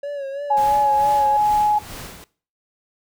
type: tone with vibrato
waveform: triangle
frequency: 560 Hz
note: C#5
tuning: 18 cents sharp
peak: -23 dBFS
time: 0.03-1.37 s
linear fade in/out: 5 ms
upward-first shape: sine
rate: 3 Hz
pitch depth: 59 cents each way
type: tone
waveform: sine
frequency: 840 Hz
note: G#5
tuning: 19 cents sharp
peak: -14 dBFS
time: 0.5-1.79 s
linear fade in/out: 10 ms
type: noise with tremolo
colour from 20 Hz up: pink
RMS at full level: -34 dBFS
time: 0.57-2.24 s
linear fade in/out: 0 ms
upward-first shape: sine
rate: 2.3 Hz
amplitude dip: 60%
effects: noise-tail reverb RT60 0.4 s tail -20 dB re dry